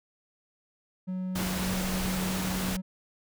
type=tone with pitch glide; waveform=triangle; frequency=185 to 186.61 Hz; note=F#3 to F#3; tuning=0 to +15 cents; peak=-28 dBFS; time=1.07-2.82 s; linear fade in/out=20 ms; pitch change=+15 cents; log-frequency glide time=1.28-2.4 s
type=noise; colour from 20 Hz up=pink; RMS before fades=-33 dBFS; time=1.35-2.77 s; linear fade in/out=10 ms
effects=none